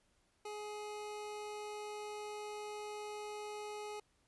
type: tone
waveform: 25% pulse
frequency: 419.7 Hz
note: G#4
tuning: 18 cents sharp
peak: -39 dBFS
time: 0.45-4 s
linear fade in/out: 5 ms
effects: pink hiss -75 dBFS RMS until 4.27 s + resampled to 24000 Hz